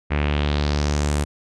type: tone with low-pass filter sweep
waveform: sawtooth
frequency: 73.42 Hz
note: D2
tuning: in tune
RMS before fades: -21 dBFS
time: 0.1-1.25 s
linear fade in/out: 20 ms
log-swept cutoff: 2200 to 9500 Hz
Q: 2.6
effects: none